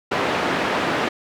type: band-pass noise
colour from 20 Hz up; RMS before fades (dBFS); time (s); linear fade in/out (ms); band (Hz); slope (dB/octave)
pink; -22; 0.11-1.09; 10; 260 to 2400; 12
effects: none